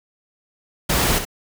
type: noise with echo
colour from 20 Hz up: pink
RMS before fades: -19 dBFS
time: 0.89-1.19 s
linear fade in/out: 10 ms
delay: 62 ms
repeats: 1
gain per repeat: -8 dB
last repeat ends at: 1.252 s
effects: none